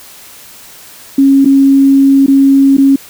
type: tone with dropouts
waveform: sine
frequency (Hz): 273.6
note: C#4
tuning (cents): -23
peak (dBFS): -3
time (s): 1.18-2.96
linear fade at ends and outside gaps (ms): 5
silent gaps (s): 1.448-1.456 / 2.263-2.28 / 2.769-2.781
effects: white hiss -35 dBFS RMS until 3.09 s